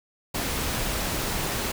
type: noise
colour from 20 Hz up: pink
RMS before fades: -28 dBFS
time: 0.34-1.72 s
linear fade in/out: 10 ms
effects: none